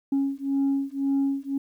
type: beating tone pair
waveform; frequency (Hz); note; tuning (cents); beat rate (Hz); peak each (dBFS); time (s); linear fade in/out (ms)
sine; 274.4 / 276.3; C#4 / C#4; -17 / -6; 1.9; -24; 0.12-1.58; 5
effects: tanh soft clip ceiling -18 dBFS + 10-bit